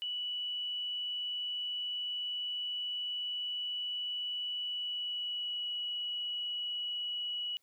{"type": "tone with pitch glide", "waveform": "sine", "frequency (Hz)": [2953, 2931], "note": ["F#7", "F#7"], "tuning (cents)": [-4, -17], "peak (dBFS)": -34, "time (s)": [0.02, 7.57], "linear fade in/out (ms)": 0, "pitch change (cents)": -13, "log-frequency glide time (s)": [4.63, 5.66], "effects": ["white hiss -75 dBFS RMS until 7.62 s"]}